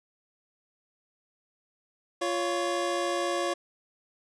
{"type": "tone pair together", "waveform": "25% pulse", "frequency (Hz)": [348.2, 559], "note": ["F4", "C#5"], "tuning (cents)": [-5, 14], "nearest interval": "minor sixth", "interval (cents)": 819, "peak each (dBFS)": -26, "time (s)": [2.21, 3.54], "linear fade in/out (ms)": 10, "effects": ["resampled to 22050 Hz"]}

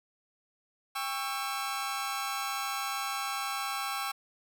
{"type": "chord", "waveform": "sawtooth", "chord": "C# diminished", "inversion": "second", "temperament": "just", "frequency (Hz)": [798.3, 1108.7, 1330.5], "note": ["G5", "C#6", "E6"], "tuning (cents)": [31, 0, 16], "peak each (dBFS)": -33, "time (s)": [0.95, 4.12], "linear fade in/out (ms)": 10, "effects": []}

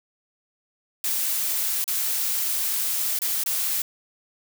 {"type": "noise with dropouts", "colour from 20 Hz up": "blue", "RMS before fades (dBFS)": -25, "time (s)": [1.04, 3.82], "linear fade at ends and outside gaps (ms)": 2, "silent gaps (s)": [[1.842, 1.878], [3.19, 3.218], [3.437, 3.461]], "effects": []}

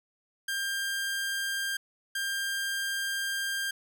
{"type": "tone pair in turn", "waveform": "sawtooth", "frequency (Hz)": [1596, 1596], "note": ["G6", "G6"], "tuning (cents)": [31, 31], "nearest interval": "unison", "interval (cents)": 0, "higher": "neither", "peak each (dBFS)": -26, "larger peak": "neither", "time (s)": [[0.48, 1.77], [2.15, 3.71]], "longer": "second", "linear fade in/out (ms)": 5, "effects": []}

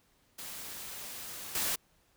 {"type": "noise with level steps", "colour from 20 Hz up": "white", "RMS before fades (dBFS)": [-43, -32], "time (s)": [0.38, 1.76], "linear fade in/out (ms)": 10, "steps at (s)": 1.55, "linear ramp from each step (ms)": 2, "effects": ["pink hiss -69 dBFS RMS until 2.16 s"]}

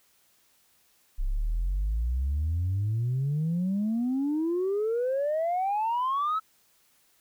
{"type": "exponential sweep", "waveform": "sine", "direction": "up", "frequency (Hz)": [31.54, 1318.5], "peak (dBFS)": -23, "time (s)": [1.18, 6.4], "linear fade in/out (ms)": 20, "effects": ["tanh soft clip ceiling -22 dBFS", "white hiss -65 dBFS RMS until 7.2 s"]}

